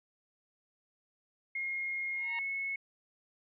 sine tone with pitch glide, 2144 to 2192 Hz, C7 to C#7, +42 to -20 cents, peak -33 dBFS, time 1.55-2.76 s, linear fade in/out 5 ms, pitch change +38 cents, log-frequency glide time 2.2-2.35 s
20% pulse tone with exponential growth, 932.3 Hz, A#5, in tune, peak -31 dBFS, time 2.07-2.39 s, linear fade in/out 1 ms, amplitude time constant 69 ms
effects resampled to 8000 Hz

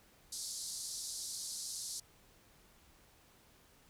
pink band-pass noise, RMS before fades -43 dBFS, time 0.32-2 s, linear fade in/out 5 ms, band 4200 to 11000 Hz, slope 48 dB/octave, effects pink hiss -65 dBFS RMS until 3.89 s

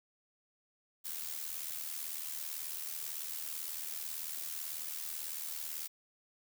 blue noise with amplitude modulation, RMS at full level -38 dBFS, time 1.04-5.88 s, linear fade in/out 20 ms, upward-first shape sine, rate 78.1 Hz, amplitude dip 65%, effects none

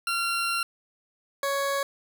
20% pulse tone pair in turn, 1375 / 556.2 Hz, F6 / C#5, -27 / +6 cents, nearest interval octave + major third, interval 1567 cents, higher first, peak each -20 dBFS, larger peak neither, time 0.07-0.63 / 1.43-1.83 s, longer first, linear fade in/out 2 ms, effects none

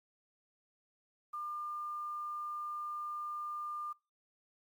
sine tone with quantisation, 1200 Hz, D6, 37 cents sharp, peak -38 dBFS, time 1.33-3.93 s, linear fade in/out 10 ms, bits 11, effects noise-tail reverb RT60 0.3 s tail -25 dB re dry + Opus 48 kbps

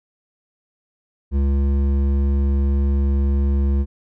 sine tone with hard clipping, 69.3 Hz, C#2, in tune, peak -17 dBFS, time 1.31-3.86 s, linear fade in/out 50 ms, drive 10 dB, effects none

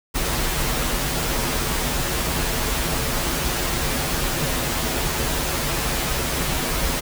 pink noise with comb filter, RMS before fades -23 dBFS, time 0.14-7.01 s, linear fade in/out 20 ms, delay 10 ms, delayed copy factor -0.65, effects none

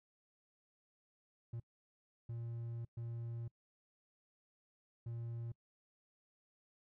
triangle tone bursts at uneven times, 116.8 Hz, A#2, 4 cents sharp, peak -39 dBFS, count 4, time 1.53-1.6 / 2.29-2.85 / 2.97-3.48 / 5.06-5.52 s, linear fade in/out 5 ms, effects noise-tail reverb RT60 0.1 s tail -25 dB re dry

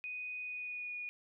sine tone with pitch glide, 2489 to 2453 Hz, D#7 to D#7, 0 to -25 cents, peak -39 dBFS, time 0.04-1.09 s, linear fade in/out 0 ms, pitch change -25 cents, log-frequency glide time 0.41-0.96 s, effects none

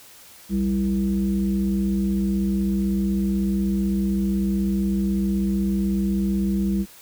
sine tone with frequency modulation, 196 Hz, G3, in tune, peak -19 dBFS, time 0.49-6.86 s, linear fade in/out 50 ms, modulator 136 Hz, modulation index 0.68, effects white hiss -47 dBFS RMS until 7.01 s

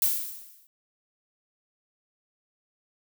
violet noise with exponential decay, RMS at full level -21 dBFS, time 0.02-0.67 s, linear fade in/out 1 ms, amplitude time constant 140 ms, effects none

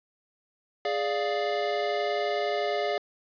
square chord, D diminished, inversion second, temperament equal, 415.3 / 587.3 / 698.5 Hz, Ab4 / D5 / F5, 0 / 0 / 0 cents, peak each -31 dBFS, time 0.85-2.98 s, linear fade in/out 2 ms, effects resampled to 11025 Hz + 9-bit

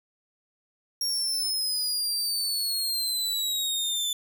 sawtooth exponential sweep, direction down, 5588 to 3500 Hz, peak -23 dBFS, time 1.01-4.13 s, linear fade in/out 2 ms, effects none

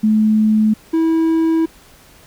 sine / triangle tone pair in turn, 215.9 / 325.1 Hz, A3 / E4, -33 / -24 cents, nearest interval perfect fifth, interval 709 cents, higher second, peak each -10 dBFS, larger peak neither, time 0.03-0.74 / 0.93-1.66 s, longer second, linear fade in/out 10 ms, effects pink hiss -46 dBFS RMS until 2.26 s

